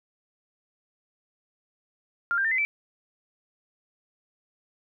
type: tone with pitch steps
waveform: sine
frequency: 1397 / 1586.3 / 1801.3 / 2045 / 2322 Hz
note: F6 / G6 / A6 / C7 / D7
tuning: 0 / +20 / +40 / -40 / -20 cents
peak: -22 dBFS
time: 2.31-2.65 s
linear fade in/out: 0 ms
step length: 68 ms
effects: none